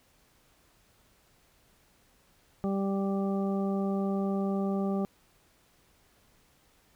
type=harmonic tone; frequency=196 Hz; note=G3; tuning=in tune; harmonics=1 / 2 / 3 / 4 / 6; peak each=-28 / -34 / -38 / -40 / -44 dBFS; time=2.64-5.05 s; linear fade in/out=0 ms; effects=pink hiss -65 dBFS RMS until 6.95 s

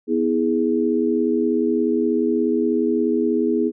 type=chord; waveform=sine; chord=E major; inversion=second; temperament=equal with one note detuned; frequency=246.9 / 323.6 / 415.3 Hz; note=B3 / E4 / G#4; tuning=0 / -32 / 0 cents; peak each=-21 dBFS; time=0.07-3.72 s; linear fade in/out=50 ms; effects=none

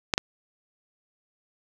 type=clicks; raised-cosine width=0.2 ms; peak=-4 dBFS; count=2; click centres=0.138 / 0.179 s; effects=none

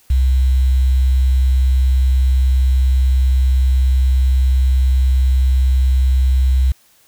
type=tone with quantisation; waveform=sine; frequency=65 Hz; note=C2; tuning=11 cents flat; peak=-10 dBFS; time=0.1-6.72 s; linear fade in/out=5 ms; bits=6; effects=white hiss -53 dBFS RMS until 7.07 s

